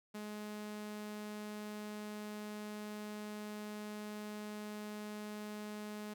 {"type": "tone", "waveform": "sawtooth", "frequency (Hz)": 210.4, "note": "G#3", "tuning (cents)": 23, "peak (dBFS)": -39, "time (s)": [0.14, 6.14], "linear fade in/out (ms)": 10, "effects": ["12-bit"]}